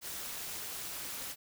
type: noise with amplitude modulation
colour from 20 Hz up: white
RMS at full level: -38 dBFS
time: 0.01-1.36 s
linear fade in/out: 50 ms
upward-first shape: sine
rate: 265 Hz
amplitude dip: 70%
effects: none